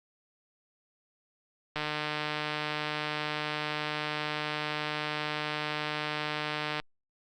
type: click train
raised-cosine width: 0.3 ms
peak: -16 dBFS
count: 762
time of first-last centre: 1.76-6.8 s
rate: 151 Hz
effects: Opus 48 kbps